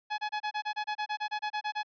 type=tone bursts; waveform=sawtooth; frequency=845 Hz; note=G#5; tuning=30 cents sharp; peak=-26 dBFS; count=16; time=0.1-1.832 s; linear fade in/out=20 ms; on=82 ms; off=28 ms; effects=resampled to 11025 Hz